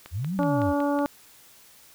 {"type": "click train", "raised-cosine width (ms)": 0.3, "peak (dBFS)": -24, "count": 6, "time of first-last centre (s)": [0.06, 0.989], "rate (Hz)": 5.38}
{"type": "linear two-way sweep", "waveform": "sine", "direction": "up then down", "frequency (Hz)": [73.42, 197.1, 73.42], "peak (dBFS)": -26, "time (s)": [0.11, 0.74], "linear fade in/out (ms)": 50, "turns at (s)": 0.35}
{"type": "harmonic tone", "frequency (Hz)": 286.7, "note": "D4", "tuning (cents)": -42, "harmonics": [1, 2, 3, 4, 5], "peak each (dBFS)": [-24, -27, -30, -35, -38], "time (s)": [0.39, 1.06], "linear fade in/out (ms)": 0}
{"effects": ["white hiss -53 dBFS RMS until 1.94 s"]}